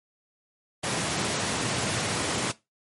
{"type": "high-pass noise", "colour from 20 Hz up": "pink", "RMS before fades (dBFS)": -28, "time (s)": [0.83, 2.52], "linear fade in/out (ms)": 10, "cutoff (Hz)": 100, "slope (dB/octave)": 24, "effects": ["noise-tail reverb RT60 0.2 s tail -17 dB re dry", "MP3 48 kbps"]}